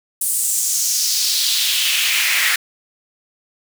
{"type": "noise with high-pass filter sweep", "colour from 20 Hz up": "pink", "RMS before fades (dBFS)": -18, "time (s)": [0.21, 2.56], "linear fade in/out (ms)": 5, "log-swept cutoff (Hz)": [9700, 1800], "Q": 2.6, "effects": []}